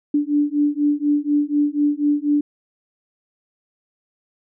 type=beating tone pair; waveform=sine; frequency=290.6 / 294.7 Hz; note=D4 / D4; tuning=-18 / +6 cents; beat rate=4.1 Hz; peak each=-19 dBFS; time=0.14-2.41 s; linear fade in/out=5 ms; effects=none